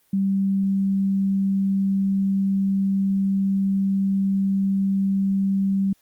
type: tone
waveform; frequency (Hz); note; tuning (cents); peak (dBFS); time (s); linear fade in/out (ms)
sine; 194.9; G3; -10; -18; 0.13-5.93; 5
effects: white hiss -63 dBFS RMS until 6.01 s + Opus 32 kbps